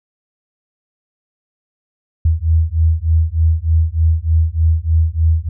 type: beating tone pair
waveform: sine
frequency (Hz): 79.3 / 82.6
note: D#2 / E2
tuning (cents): +33 / +4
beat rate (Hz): 3.3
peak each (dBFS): -14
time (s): 2.25-5.49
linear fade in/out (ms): 5
effects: none